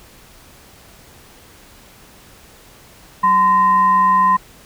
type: tone with frequency modulation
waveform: sine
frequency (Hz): 1025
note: C6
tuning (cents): -36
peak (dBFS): -10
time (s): 3.23-4.37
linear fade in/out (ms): 10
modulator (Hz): 836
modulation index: 0.33
effects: pink hiss -45 dBFS RMS until 4.65 s